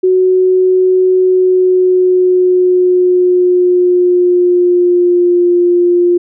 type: tone with pitch glide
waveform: sine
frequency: 370.7 to 351.5 Hz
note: F#4 to F4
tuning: +3 to +11 cents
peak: -6 dBFS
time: 0.03-6.18 s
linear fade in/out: 10 ms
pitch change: -92 cents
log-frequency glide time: 1.17-5.5 s
effects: none